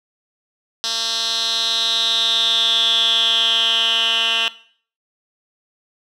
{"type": "tone with band-pass filter sweep", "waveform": "10% pulse", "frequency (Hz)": 227.6, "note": "A#3", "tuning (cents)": -41, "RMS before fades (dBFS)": -18, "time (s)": [0.84, 4.48], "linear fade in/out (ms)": 0, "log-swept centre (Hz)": [4500, 2800], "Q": 7.3, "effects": ["noise-tail reverb RT60 0.5 s tail -17 dB re dry"]}